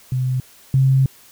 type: tone pair in turn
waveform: sine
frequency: 128.3 / 133.42 Hz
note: C3 / C3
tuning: -34 / +34 cents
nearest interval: minor second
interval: 68 cents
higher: second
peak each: -17 / -11 dBFS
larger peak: second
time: 0.12-0.4 / 0.74-1.06 s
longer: second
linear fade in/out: 2 ms
effects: white hiss -48 dBFS RMS until 1.31 s